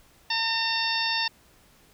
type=harmonic tone with a mistuned harmonic; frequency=909 Hz; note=A#5; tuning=44 cents flat; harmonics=1 / 2 / 3 / 4 / 5 / 6; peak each=-31 / -31 / -31 / -31 / -31 / -31 dBFS; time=0.3-1.28 s; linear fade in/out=5 ms; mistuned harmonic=6; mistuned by=-39 cents; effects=pink hiss -58 dBFS RMS until 1.93 s